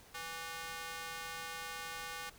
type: tone with high-pass filter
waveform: square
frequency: 164.81 Hz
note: E3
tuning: in tune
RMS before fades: -44 dBFS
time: 0.14-2.3 s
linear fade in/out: 10 ms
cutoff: 1200 Hz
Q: 1
effects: pink hiss -59 dBFS RMS until 2.38 s